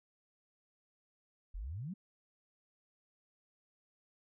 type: exponential sweep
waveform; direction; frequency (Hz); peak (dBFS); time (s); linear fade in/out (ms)
sine; up; 38.89 to 207.7; -39; 1.54-1.94; 10
effects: none